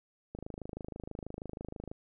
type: click train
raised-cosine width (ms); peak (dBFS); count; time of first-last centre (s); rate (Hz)
2; -27; 42; 0.35-1.915; 26.2
effects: none